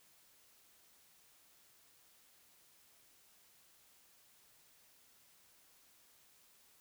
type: silence
effects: white hiss -67 dBFS RMS until 6.8 s